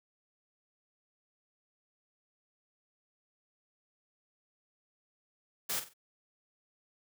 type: noise with echo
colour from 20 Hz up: white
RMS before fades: -34 dBFS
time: 5.69-5.8 s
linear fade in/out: 10 ms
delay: 46 ms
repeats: 3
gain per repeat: -10 dB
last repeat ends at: 5.938 s
effects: high-pass 80 Hz 12 dB/octave